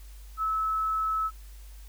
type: tone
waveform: sine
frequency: 1300 Hz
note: E6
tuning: 24 cents flat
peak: -25 dBFS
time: 0.37-1.31 s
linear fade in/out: 50 ms
effects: added 50 Hz sine -43 dBFS peak until 1.88 s + white hiss -57 dBFS RMS until 1.88 s